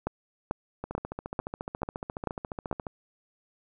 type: two click trains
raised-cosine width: 1 ms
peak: -20 / -14 dBFS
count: 30 / 7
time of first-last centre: 0.84-2.868 / 0.07-2.713 s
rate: 14.3 / 2.27 Hz
effects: none